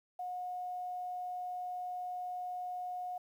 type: tone with quantisation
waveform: sine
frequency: 724 Hz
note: F#5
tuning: 38 cents flat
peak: -37 dBFS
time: 0.19-3.18 s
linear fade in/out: 5 ms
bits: 11
effects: none